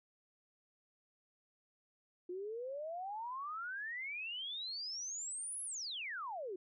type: exponential two-way sweep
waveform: sine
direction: up then down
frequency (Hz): 349.2 to 11000 to 349.2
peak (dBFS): -40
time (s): 2.29-6.56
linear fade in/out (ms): 5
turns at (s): 5.63
effects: none